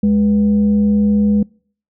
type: tone with frequency modulation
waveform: sine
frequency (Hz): 207.7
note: G#3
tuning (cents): 0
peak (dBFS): -10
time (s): 0.03-1.43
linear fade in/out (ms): 5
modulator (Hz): 281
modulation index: 0.3
effects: noise-tail reverb RT60 0.5 s tail -26 dB re dry